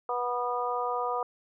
harmonic tone, 244.6 Hz, B3, 16 cents flat, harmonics 2 / 3 / 4 / 5, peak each -33 / -33 / -33 / -33 dBFS, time 0.09-1.23 s, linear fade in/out 2 ms, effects none

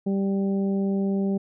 harmonic tone, 196 Hz, G3, in tune, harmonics 1 / 2 / 3 / 4, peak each -22 / -29 / -37 / -43 dBFS, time 0.06-1.38 s, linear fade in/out 10 ms, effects none

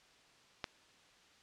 click, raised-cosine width 0.2 ms, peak -19 dBFS, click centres 0.642 s, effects white hiss -64 dBFS RMS until 1.42 s + low-pass 5000 Hz 12 dB/octave

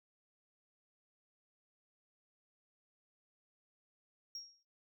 sine tone with exponential decay, 5588 Hz, F8, in tune, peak -38 dBFS, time 4.35-4.63 s, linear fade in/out 2 ms, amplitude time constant 59 ms, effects noise-tail reverb RT60 0.3 s tail -20 dB re dry + tanh soft clip ceiling -40 dBFS

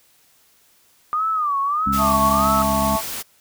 sine tone with vibrato, 1202 Hz, D6, 40 cents sharp, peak -18 dBFS, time 1.13-2.62 s, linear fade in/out 0 ms, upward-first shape sine, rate 1.6 Hz, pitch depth 150 cents each way
harmonic tone, 68.6 Hz, C#2, 17 cents flat, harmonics 1 / 2 / 3 / 4, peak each -28 / -32 / -23 / -29 dBFS, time 1.86-2.97 s, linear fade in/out 10 ms
white noise, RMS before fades -29 dBFS, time 1.92-3.23 s, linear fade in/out 20 ms
sine chord, A major, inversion second, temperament equal, 659.3 / 880 / 1108.7 Hz, E5 / A5 / C#6, 0 / 0 / 0 cents, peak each -23 dBFS, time 1.97-3.02 s, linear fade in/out 50 ms
effects white hiss -57 dBFS RMS until 3.4 s

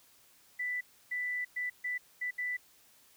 sine tone bursts at uneven times, 1983 Hz, B6, 7 cents sharp, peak -32 dBFS, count 6, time 0.59-0.81 / 1.11-1.45 / 1.56-1.7 / 1.84-1.98 / 2.21-2.31 / 2.38-2.57 s, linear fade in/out 10 ms, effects white hiss -63 dBFS RMS until 3.16 s

